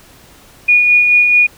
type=tone with tremolo; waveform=sine; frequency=2449 Hz; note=D#7; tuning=28 cents flat; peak=-5 dBFS; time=0.68-1.47 s; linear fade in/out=10 ms; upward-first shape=sine; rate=4.6 Hz; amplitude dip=35%; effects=pink hiss -43 dBFS RMS until 1.57 s